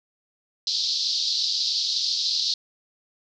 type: band-pass noise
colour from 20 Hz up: pink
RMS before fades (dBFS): -25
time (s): 0.67-2.54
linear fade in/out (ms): 2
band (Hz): 3900 to 5100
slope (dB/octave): 48
effects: none

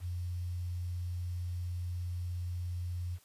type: tone with quantisation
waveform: sine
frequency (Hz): 88.3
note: F2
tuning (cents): +20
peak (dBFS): -34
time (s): 0-3.19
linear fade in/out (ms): 50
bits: 10
effects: white hiss -64 dBFS RMS until 3.24 s + resampled to 32000 Hz

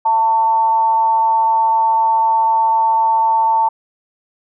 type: tone with amplitude modulation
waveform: sine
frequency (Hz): 896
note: A5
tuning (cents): +31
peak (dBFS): -9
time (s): 0.05-3.69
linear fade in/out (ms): 10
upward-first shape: sine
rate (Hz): 227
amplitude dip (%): 40
effects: none

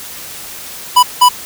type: tone bursts at uneven times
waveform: square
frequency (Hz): 990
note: B5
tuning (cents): +4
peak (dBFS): -4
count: 2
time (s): 0.96-1.03 / 1.21-1.29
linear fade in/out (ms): 10
effects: white hiss -29 dBFS RMS until 1.45 s

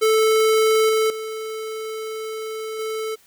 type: tone with level steps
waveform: square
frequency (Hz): 438.6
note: A4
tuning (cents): -6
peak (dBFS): -15 / -17 / -28 / -25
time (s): 0.01-3.16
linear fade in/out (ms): 20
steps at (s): 0.89 / 1.1 / 2.79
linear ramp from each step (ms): 2
effects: white hiss -55 dBFS RMS until 3.26 s

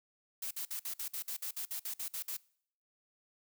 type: noise bursts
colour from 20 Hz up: blue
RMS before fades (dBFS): -39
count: 14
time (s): 0.42-2.368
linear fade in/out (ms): 5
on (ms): 89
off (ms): 54
effects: noise-tail reverb RT60 0.6 s tail -23 dB re dry

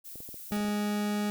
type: noise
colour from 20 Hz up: violet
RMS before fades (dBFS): -44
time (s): 0.04-0.58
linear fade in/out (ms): 20
type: clicks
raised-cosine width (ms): 2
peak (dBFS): -34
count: 9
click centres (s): 0.157 / 0.204 / 0.29 / 0.343 / 0.511 / 0.568 / 0.605 / 0.65 / 0.684
type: tone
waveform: 40% pulse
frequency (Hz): 207.7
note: G#3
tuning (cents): 0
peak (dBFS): -27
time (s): 0.52-1.3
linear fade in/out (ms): 0
effects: none

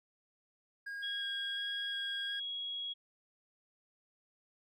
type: tone with vibrato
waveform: triangle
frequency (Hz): 1620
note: G#6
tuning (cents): -43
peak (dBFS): -38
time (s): 0.86-2.4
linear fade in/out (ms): 10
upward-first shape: square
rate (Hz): 1.4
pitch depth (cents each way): 10
type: tone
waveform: sine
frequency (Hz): 3317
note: G#7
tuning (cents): -3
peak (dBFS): -37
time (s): 1.02-2.94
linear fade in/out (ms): 20
effects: none

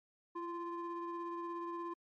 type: ring-modulated tone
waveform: triangle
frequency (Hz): 349.2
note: F4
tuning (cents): 0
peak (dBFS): -34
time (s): 0.35-1.94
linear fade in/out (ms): 10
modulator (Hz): 690
effects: MP3 48 kbps

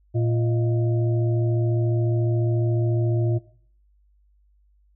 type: harmonic tone with a mistuned harmonic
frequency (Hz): 115.7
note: A#2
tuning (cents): -13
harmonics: 1 / 3 / 5 / 6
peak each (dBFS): -20 / -27 / -34 / -42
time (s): 0.14-3.39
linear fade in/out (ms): 20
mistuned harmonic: 5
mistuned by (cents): +120
effects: noise-tail reverb RT60 0.5 s tail -17 dB re dry + added 50 Hz sine -57 dBFS peak until 4.95 s

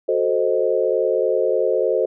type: chord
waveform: sine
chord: F# diminished seventh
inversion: none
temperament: equal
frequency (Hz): 370 / 440 / 523.3 / 622.3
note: F#4 / A4 / C5 / Eb5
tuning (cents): 0 / 0 / 0 / 0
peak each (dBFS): -23 / -21 / -20 / -24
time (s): 0.08-2.06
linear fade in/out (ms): 10
effects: none

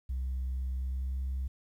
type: tone with pitch glide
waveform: sine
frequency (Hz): 64.5 to 65.7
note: C2 to C2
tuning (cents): -24 to +8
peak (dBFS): -29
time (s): 0.09-1.48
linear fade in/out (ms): 10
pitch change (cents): +32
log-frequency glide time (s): 0.7-1.2
effects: tanh soft clip ceiling -29 dBFS + 11-bit

